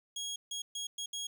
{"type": "tone bursts at uneven times", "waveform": "25% pulse", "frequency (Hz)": 3300, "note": "G#7", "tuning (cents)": -12, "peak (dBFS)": -33, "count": 5, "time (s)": [[0.16, 0.36], [0.51, 0.62], [0.75, 0.87], [0.98, 1.06], [1.13, 1.27]], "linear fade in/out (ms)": 5, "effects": []}